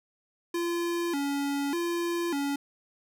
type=tone with vibrato; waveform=square; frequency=311.1 Hz; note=D#4; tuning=in tune; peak=-28 dBFS; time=0.54-2.56 s; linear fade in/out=5 ms; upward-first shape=square; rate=0.84 Hz; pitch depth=170 cents each way; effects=none